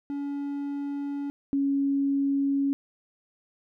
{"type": "tone pair in turn", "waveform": ["triangle", "sine"], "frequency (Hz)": [283.4, 277.7], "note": ["C#4", "C#4"], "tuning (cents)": [38, 3], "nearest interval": "unison", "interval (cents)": 35, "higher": "first", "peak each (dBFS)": [-27, -22], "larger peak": "second", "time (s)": [[0.1, 1.3], [1.53, 2.73]], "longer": "neither", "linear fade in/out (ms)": 0, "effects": []}